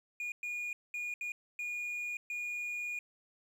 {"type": "tone bursts at uneven times", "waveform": "triangle", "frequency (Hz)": 2439, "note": "D#7", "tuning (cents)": -35, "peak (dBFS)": -34, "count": 6, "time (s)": [[0.2, 0.32], [0.43, 0.73], [0.94, 1.14], [1.21, 1.32], [1.59, 2.17], [2.3, 2.99]], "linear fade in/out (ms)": 2, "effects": ["11-bit"]}